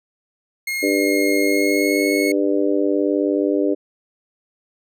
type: tone with pitch glide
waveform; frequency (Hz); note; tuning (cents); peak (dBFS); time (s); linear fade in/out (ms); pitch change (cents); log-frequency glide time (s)
40% pulse; 2145 to 2188; C7 to C#7; +42 to -23; -21; 0.67-2.32; 5; +35; 1.41-2.06
type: harmonic tone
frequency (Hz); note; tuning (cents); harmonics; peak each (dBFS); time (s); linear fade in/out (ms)
99.2; G2; +21; 3 / 4 / 5 / 6; -19 / -21 / -23 / -25; 0.82-3.75; 20
effects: none